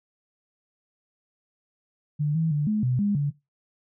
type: tone with pitch steps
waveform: sine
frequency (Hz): 148.3 / 161.9 / 147.4 / 213 / 125.9 / 203.9 / 143.8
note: D3 / E3 / D3 / G#3 / B2 / G#3 / D3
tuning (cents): +17 / -31 / +7 / +44 / +34 / -32 / -36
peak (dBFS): -21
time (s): 2.19-3.31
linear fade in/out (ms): 20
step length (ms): 160
effects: noise-tail reverb RT60 0.2 s tail -18 dB re dry